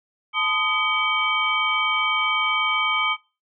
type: tone cluster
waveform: sine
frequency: 873 / 1021 / 1242 / 2270 / 3126 Hz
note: A5 / C6 / D#6 / C#7 / G7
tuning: -14 / -43 / -3 / +41 / -6 cents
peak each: -31 / -31 / -24 / -23 / -26 dBFS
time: 0.33-3.17 s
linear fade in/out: 50 ms
effects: noise-tail reverb RT60 0.3 s tail -23 dB re dry